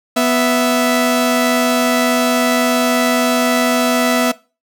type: tone pair together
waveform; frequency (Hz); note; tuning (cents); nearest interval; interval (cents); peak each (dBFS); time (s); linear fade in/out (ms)
sawtooth; 247 / 659.3; B3 / E5; 0 / 0; octave + perfect fourth; 1700; -11; 0.16-4.32; 10
effects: noise-tail reverb RT60 0.3 s tail -20 dB re dry